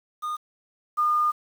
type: tone pair in turn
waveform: triangle / sine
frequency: 1223 / 1215.3 Hz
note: D#6 / D#6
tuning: -30 / -41 cents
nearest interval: unison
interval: 11 cents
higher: first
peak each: -25 / -19 dBFS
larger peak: second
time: 0.22-0.37 / 0.97-1.32 s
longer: second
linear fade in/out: 20 ms
effects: 8-bit